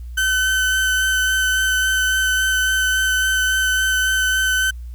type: tone with vibrato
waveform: 35% pulse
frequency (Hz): 1524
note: G6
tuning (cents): -49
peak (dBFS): -14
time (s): 0.17-4.71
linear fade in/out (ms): 10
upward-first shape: sine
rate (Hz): 3.6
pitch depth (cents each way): 10
effects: added 60 Hz sine -29 dBFS peak until 4.94 s + white hiss -59 dBFS RMS until 4.94 s